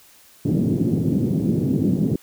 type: band-pass noise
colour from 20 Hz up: pink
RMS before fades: -20 dBFS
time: 0.45-2.16 s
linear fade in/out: 5 ms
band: 130 to 320 Hz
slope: 24 dB/octave
effects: white hiss -51 dBFS RMS until 2.22 s